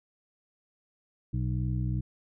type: harmonic tone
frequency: 62.3 Hz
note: B1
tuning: 16 cents sharp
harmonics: 1 / 2 / 3 / 5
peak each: -32 / -29 / -36 / -41 dBFS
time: 1.33-2.01 s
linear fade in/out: 10 ms
effects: none